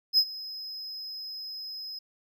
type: tone with ADSR envelope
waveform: triangle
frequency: 5090 Hz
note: D#8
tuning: 39 cents sharp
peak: -15 dBFS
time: 0.13-1.99 s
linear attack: 50 ms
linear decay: 62 ms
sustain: -20 dB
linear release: 6 ms
effects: none